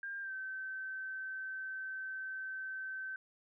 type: tone with pitch glide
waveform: sine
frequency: 1600 to 1541 Hz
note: G6 to G6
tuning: +35 to -30 cents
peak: -39 dBFS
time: 0.03-3.16 s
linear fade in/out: 2 ms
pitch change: -65 cents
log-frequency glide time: 0.21-0.33 s
effects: none

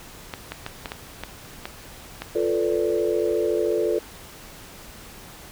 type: clicks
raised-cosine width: 0.3 ms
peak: -14 dBFS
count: 8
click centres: 0.338 / 0.52 / 0.664 / 0.858 / 0.919 / 1.236 / 1.655 / 2.22 s
type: chord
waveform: sine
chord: B half-diminished seventh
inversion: second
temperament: equal with one note detuned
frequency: 349.2 / 440 / 493.9 / 582.3 Hz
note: F4 / A4 / B4 / D5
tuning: 0 / 0 / 0 / -15 cents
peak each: -25 / -23 / -28 / -28 dBFS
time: 2.35-3.99 s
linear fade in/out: 5 ms
effects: pink hiss -43 dBFS RMS until 5.51 s

